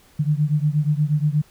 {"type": "beating tone pair", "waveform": "sine", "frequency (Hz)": [146.83, 155.23], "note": ["D3", "D#3"], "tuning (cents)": [0, -4], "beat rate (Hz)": 8.4, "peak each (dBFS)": [-19, -21], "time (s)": [0.19, 1.42], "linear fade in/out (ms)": 10, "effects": ["pink hiss -54 dBFS RMS until 1.5 s"]}